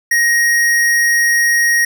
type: tone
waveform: square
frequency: 1878 Hz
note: A#6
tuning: 12 cents sharp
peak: -11 dBFS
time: 0.11-1.85 s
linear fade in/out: 5 ms
effects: none